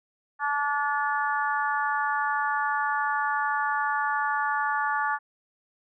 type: harmonic tone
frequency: 288.7 Hz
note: D4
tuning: 30 cents flat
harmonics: 3 / 4 / 5 / 6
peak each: -28 / -29 / -30 / -31 dBFS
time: 0.39-5.19 s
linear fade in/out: 50 ms
effects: none